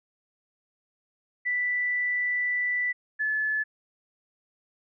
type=tone pair in turn; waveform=sine; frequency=1975.5 / 1726.4 Hz; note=B6 / A6; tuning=0 / -33 cents; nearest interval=major second; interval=233 cents; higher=first; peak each=-24 dBFS; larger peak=neither; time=1.45-2.93 / 3.19-3.64 s; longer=first; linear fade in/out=20 ms; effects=none